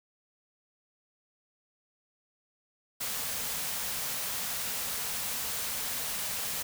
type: band-stop noise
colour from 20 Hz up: white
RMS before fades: -34 dBFS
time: 3-6.63 s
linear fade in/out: 10 ms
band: 280 to 410 Hz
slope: 96 dB/octave
effects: none